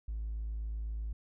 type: tone with hard clipping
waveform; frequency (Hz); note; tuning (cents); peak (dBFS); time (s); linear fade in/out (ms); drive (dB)
sine; 54; A1; -32; -35; 0.08-1.13; 5; 1
effects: none